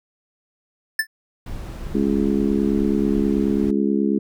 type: tone with exponential decay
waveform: square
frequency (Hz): 1760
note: A6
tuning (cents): 0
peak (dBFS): -14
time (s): 0.99-1.07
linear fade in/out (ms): 5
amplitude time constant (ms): 17
type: noise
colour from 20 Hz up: brown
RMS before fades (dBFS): -31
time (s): 1.46-3.71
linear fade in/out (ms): 5
type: harmonic tone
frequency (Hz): 69.3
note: C#2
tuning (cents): 0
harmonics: 3 / 4 / 5 / 6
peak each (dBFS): -20 / -22 / -24 / -26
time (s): 1.94-4.19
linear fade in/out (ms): 10
effects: none